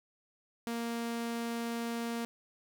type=tone; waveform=sawtooth; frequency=233.1 Hz; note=A#3; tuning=in tune; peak=-30 dBFS; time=0.67-2.25 s; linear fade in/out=0 ms; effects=none